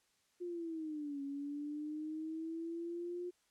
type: linear two-way sweep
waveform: sine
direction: down then up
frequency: 357.1 to 277.2 to 357.1 Hz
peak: -39 dBFS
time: 0.4-3.31 s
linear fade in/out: 20 ms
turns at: 1.22 s
effects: white hiss -75 dBFS RMS until 3.5 s + low-pass 9000 Hz 12 dB/octave